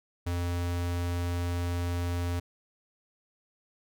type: tone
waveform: square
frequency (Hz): 87.31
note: F2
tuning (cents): 0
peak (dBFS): -29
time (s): 0.26-2.4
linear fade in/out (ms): 10
effects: none